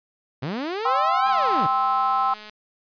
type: linear two-way sweep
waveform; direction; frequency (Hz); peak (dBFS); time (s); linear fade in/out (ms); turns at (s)
sawtooth; up then down; 118.2 to 820 to 118.2; -22; 0.42-1.67; 10; 1.29
type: chord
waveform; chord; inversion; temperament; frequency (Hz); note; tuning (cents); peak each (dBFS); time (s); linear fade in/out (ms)
sine; C major; second; just; 784.9 / 1046.5 / 1308.1; G5 / C6 / E6; +2 / 0 / -14; -23; 0.85-2.34; 5
type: click train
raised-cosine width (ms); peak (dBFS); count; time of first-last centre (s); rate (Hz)
0.2; -24; 263; 1.26-2.496; 212
effects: resampled to 11025 Hz